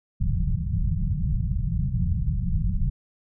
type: low-pass noise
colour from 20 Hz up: pink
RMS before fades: -24 dBFS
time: 0.2-2.9 s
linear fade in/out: 10 ms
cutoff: 190 Hz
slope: 96 dB/octave
effects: none